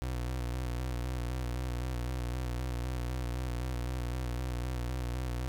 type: tone with vibrato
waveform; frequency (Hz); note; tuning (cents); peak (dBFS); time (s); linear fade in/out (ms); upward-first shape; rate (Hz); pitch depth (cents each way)
30% pulse; 61.74; B1; 0; -30; 0.02-5.48; 0; square; 3.9; 44
effects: none